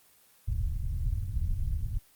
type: low-pass noise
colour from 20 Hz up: pink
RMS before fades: -30 dBFS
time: 0.47-1.99 s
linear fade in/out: 20 ms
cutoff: 110 Hz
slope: 24 dB/octave
effects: white hiss -61 dBFS RMS until 2.15 s + Opus 24 kbps